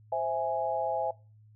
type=chord; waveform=sine; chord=C augmented; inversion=none; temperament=equal; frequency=523.3 / 659.3 / 830.6 Hz; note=C5 / E5 / G#5; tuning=0 / 0 / 0 cents; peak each=-34 / -30 / -31 dBFS; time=0.12-1.11 s; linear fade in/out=5 ms; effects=noise-tail reverb RT60 0.3 s tail -21 dB re dry + added 107 Hz sine -54 dBFS peak until 1.55 s